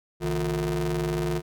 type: ring-modulated tone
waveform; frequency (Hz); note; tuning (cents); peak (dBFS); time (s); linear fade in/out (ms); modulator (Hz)
35% pulse; 98; G2; 0; -20; 0.2-1.42; 50; 256
effects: none